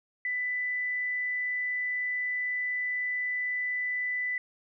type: tone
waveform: sine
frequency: 1991 Hz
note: B6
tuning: 14 cents sharp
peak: -28 dBFS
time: 0.25-4.38 s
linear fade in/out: 2 ms
effects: none